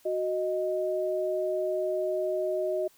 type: tone pair together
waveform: sine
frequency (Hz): 370 / 622.3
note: F#4 / D#5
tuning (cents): 0 / 0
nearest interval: major sixth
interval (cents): 900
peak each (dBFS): -30 / -28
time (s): 0.05-2.88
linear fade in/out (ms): 10
effects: white hiss -61 dBFS RMS until 2.97 s